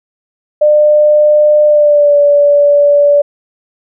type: tone with pitch glide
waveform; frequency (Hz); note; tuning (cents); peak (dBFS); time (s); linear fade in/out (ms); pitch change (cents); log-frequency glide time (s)
sine; 600 to 577.9; D5 to D5; +37 to -28; -4; 0.61-3.22; 10; -65; 1.65-2.17
effects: none